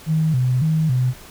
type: tone with vibrato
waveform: sine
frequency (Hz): 141.6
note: C#3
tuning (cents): +37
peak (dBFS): -15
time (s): 0.06-1.14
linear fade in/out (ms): 50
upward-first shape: square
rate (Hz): 1.8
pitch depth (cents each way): 190
effects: pink hiss -42 dBFS RMS until 1.3 s